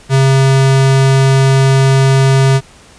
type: tone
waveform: square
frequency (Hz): 134.5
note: C3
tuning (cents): +48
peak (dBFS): -7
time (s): 0.09-2.61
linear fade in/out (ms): 50
effects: pink hiss -41 dBFS RMS until 2.98 s + resampled to 22050 Hz